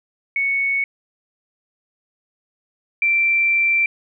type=tone pair in turn; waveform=sine; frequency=2217 / 2349 Hz; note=C#7 / D7; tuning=0 / 0 cents; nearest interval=minor second; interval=100 cents; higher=second; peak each=-17 / -14 dBFS; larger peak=second; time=0.36-0.84 / 3.02-3.86 s; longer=second; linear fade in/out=2 ms; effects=none